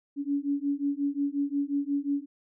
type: beating tone pair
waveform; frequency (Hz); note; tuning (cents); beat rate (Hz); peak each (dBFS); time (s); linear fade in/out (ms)
sine; 280.7 / 286.3; C#4 / D4; +22 / -44; 5.6; -29; 0.16-2.26; 50
effects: none